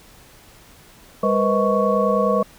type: tone cluster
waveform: sine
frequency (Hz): 201.3 / 477.2 / 507 / 631 / 1112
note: G3 / A#4 / B4 / D#5 / C#6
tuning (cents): +46 / +41 / +45 / +24 / +5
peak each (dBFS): -22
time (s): 1.23-2.43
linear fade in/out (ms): 5
effects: pink hiss -48 dBFS RMS until 2.58 s